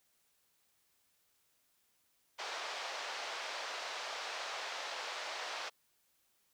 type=band-pass noise; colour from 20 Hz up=pink; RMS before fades=-42 dBFS; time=2.38-5.7 s; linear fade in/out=20 ms; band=570 to 5600 Hz; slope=24 dB/octave; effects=white hiss -75 dBFS RMS until 6.53 s